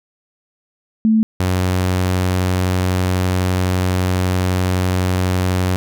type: tone pair in turn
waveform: sine / sawtooth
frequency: 220 / 91.91 Hz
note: A3 / F#2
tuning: 0 / -11 cents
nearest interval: octave + minor third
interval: 1511 cents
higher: first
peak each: -10 / -11 dBFS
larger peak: first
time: 1.05-1.23 / 1.4-5.76 s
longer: second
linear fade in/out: 0 ms
effects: none